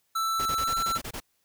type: tone with pitch glide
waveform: square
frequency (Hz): 1326 to 1342.2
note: E6 to E6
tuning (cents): +10 to +31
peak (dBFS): -26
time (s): 0.15-0.98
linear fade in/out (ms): 10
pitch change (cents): +21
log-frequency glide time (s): 0.61-0.73
type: noise bursts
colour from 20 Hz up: pink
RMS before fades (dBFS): -36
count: 9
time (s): 0.39-1.203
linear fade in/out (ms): 10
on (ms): 69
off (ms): 24
effects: white hiss -72 dBFS RMS until 1.44 s